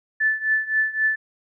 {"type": "tone with tremolo", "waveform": "sine", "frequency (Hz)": 1750, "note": "A6", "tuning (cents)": -10, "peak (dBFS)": -15, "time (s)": [0.2, 1.16], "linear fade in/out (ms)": 10, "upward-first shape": "triangle", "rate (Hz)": 3.8, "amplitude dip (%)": 90, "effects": []}